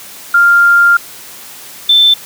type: tone pair in turn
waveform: sine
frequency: 1396.9 / 3540 Hz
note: F6 / A7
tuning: 0 / +10 cents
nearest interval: octave + major third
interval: 1610 cents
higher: second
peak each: -4 dBFS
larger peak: neither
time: 0.34-0.97 / 1.89-2.14 s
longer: first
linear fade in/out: 5 ms
effects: white hiss -32 dBFS RMS until 2.25 s + high-pass 100 Hz 12 dB/octave